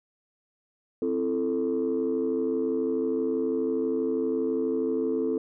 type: chord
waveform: sine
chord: A minor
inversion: first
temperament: equal with one note detuned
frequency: 261.6 / 334 / 440 Hz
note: C4 / E4 / A4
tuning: 0 / +23 / 0 cents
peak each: -28 / -29 / -26 dBFS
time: 1.02-5.38 s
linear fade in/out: 2 ms
effects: tanh soft clip ceiling -18 dBFS